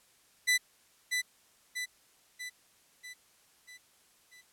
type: tone with echo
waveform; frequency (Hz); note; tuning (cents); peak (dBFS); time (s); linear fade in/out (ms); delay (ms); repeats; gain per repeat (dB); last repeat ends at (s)
sawtooth; 1993; B6; +15; -20; 0.47-0.58; 20; 640; 6; -5; 4.42
effects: white hiss -65 dBFS RMS until 4.52 s + low-pass 12000 Hz 12 dB/octave